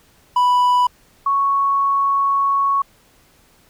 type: tone pair in turn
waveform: triangle / sine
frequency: 987.8 / 1108.8 Hz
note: B5 / C#6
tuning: 0 / 0 cents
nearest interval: major second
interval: 200 cents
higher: second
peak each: -10 / -14 dBFS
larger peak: first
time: 0.36-0.87 / 1.26-2.82 s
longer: second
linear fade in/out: 5 ms
effects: pink hiss -54 dBFS RMS until 3.69 s